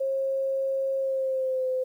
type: tone with pitch glide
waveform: sine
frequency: 538 to 514.6 Hz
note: C5 to C5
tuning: +48 to -29 cents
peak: -24 dBFS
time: 0-1.84 s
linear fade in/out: 10 ms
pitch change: -77 cents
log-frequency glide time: 0.99-1.68 s
effects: 10-bit